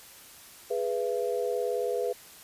sine chord, E major, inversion first, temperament equal with one note detuned, 415.3 / 493.9 / 674.7 Hz, G#4 / B4 / E5, 0 / 0 / +40 cents, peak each -31 / -29 / -35 dBFS, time 0.7-2.13 s, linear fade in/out 10 ms, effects white hiss -50 dBFS RMS until 2.43 s + resampled to 32000 Hz

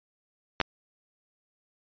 clicks, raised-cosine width 0.3 ms, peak -8 dBFS, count 2, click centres 0.602 / 0.613 s, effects resampled to 11025 Hz

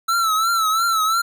square tone with vibrato, 1324 Hz, E6, 7 cents sharp, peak -17 dBFS, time 0.08-1.22 s, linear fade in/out 10 ms, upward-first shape triangle, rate 2.9 Hz, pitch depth 86 cents each way, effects none

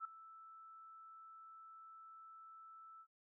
sine tone with ADSR envelope, 1318.5 Hz, E6, in tune, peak -39 dBFS, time 0-3.07 s, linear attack 49 ms, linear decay 4 ms, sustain -16 dB, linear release 65 ms, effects none

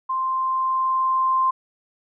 sine tone with level ramp, 1046.5 Hz, C6, in tune, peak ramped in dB -21 to -16 dBFS, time 0.09-1.51 s, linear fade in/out 10 ms, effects none

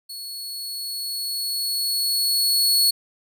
sawtooth tone with level ramp, 4376 Hz, C#8, 23 cents flat, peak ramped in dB -30 to -12 dBFS, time 0.09-2.91 s, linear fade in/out 10 ms, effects none

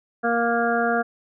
harmonic tone, 234.2 Hz, A#3, 8 cents sharp, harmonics 1 / 2 / 3 / 5 / 6 / 7, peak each -26 / -25 / -23 / -32 / -26 / -29 dBFS, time 0.23-1.03 s, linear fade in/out 20 ms, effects none

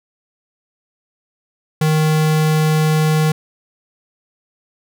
square tone, 155.56 Hz, D#3, in tune, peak -13 dBFS, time 1.81-3.32 s, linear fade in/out 5 ms, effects none

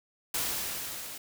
white noise with level ramp, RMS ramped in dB -30 to -42 dBFS, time 0.34-1.18 s, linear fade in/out 5 ms, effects none

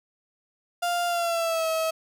35% pulse tone with pitch glide, 698.5 to 644.2 Hz, F5 to E5, 0 to -40 cents, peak -22 dBFS, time 0.82-1.91 s, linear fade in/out 10 ms, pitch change -140 cents, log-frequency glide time 1.07-1.68 s, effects none

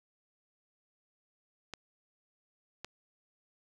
clicks, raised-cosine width 0.2 ms, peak -23 dBFS, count 2, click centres 1.737 / 2.846 s, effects 9-bit

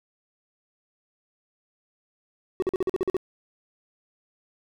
triangle tone bursts, 374.8 Hz, F#4, 22 cents sharp, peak -19 dBFS, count 9, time 2.6-3.167 s, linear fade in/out 0 ms, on 23 ms, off 45 ms, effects none

